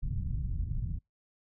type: low-pass noise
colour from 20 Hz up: pink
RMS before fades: -33 dBFS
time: 0.02-0.99 s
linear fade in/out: 10 ms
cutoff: 150 Hz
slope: 24 dB/octave
effects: noise-tail reverb RT60 0.2 s tail -26 dB re dry